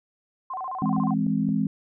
sine tone with vibrato, 890 Hz, A5, 20 cents sharp, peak -29 dBFS, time 0.5-1.14 s, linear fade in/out 5 ms, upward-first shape square, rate 14 Hz, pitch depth 290 cents each way
sine chord, E augmented, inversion none, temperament equal, 164.81 / 207.7 / 261.6 Hz, E3 / G#3 / B#3, 0 / 0 / 0 cents, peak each -27 / -24 / -26 dBFS, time 0.82-1.67 s, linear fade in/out 2 ms
clicks, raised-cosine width 2 ms, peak -30 dBFS, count 3, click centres 0.981 / 1.267 / 1.49 s
effects none

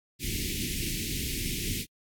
pink band-stop noise, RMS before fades -32 dBFS, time 0.19-1.86 s, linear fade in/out 50 ms, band 380 to 2100 Hz, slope 48 dB/octave, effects AAC 64 kbps

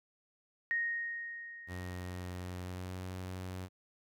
sine tone with exponential decay, 1864.7 Hz, A#6, in tune, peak -29 dBFS, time 0.71-2.78 s, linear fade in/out 0 ms, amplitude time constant 450 ms
sawtooth tone with pitch glide, 90.3 to 92.3 Hz, F#2 to F#2, -42 to -4 cents, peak -36 dBFS, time 1.67-3.69 s, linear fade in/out 50 ms, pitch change +38 cents, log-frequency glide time 2.56-2.98 s
effects none

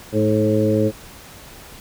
harmonic tone with a mistuned harmonic, 107.7 Hz, A2, 37 cents flat, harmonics 1 / 2 / 3 / 4 / 5, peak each -21 / -21 / -21 / -21 / -21 dBFS, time 0.12-0.92 s, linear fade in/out 50 ms, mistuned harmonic 3, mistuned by -24 cents, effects pink hiss -41 dBFS RMS until 1.8 s

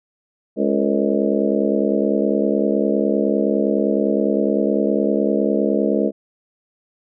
harmonic tone with a mistuned harmonic, 69.8 Hz, C#2, 13 cents sharp, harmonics 3 / 4 / 5 / 6 / 7 / 8 / 9, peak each -21 / -22 / -23 / -24 / -24 / -25 / -26 dBFS, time 0.56-6.12 s, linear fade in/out 50 ms, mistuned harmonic 6, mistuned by +97 cents, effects none

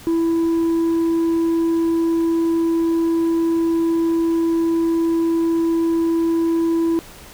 sine tone with tanh clipping, 331.2 Hz, E4, 8 cents sharp, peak -16 dBFS, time 0.07-6.99 s, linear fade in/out 0 ms, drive 3 dB, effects pink hiss -41 dBFS RMS until 7.33 s

